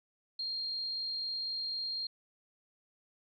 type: tone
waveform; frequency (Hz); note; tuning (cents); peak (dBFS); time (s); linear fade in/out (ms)
sine; 4214; C8; +12; -34; 0.39-2.07; 5
effects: none

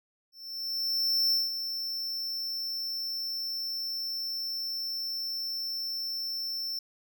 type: tone with ADSR envelope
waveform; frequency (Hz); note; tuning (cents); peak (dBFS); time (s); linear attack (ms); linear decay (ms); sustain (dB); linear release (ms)
square; 5370; E8; +31; -23; 0.32-6.79; 1000; 180; -9; 3
effects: none

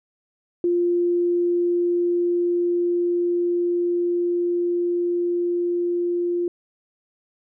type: tone with level ramp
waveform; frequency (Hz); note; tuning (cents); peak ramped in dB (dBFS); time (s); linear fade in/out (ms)
sine; 349.2; F4; 0; -17 to -20; 0.64-6.48; 2
effects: none

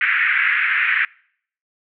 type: band-pass noise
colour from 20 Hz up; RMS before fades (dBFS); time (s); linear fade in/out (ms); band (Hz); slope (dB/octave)
pink; -18; 0.01-1.05; 2; 1500 to 2400; 48
effects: noise-tail reverb RT60 0.6 s tail -25 dB re dry

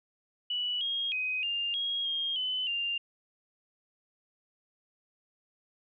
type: tone with pitch steps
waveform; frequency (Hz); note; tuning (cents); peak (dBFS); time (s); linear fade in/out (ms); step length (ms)
sine; 2951 / 3258 / 2513 / 2803 / 3282 / 3232 / 3023 / 2794; F#7 / G#7 / D#7 / F7 / G#7 / G#7 / F#7 / F7; -5 / -34 / +17 / +6 / -21 / -48 / +36 / 0; -29; 0.5-2.98; 5; 310
effects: none

